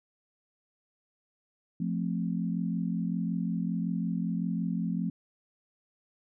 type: chord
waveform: sine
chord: F major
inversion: none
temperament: equal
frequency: 174.61 / 220 / 261.6 Hz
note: F3 / A3 / C4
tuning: 0 / 0 / 0 cents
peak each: -30 / -33 / -36 dBFS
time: 1.8-5.1 s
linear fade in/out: 5 ms
effects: none